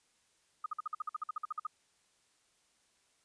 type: tone bursts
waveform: sine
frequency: 1244.5 Hz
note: D#6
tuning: in tune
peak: -33 dBFS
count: 15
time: 0.64-1.669 s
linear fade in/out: 5 ms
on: 21 ms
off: 51 ms
effects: white hiss -72 dBFS RMS until 3.24 s + resampled to 22050 Hz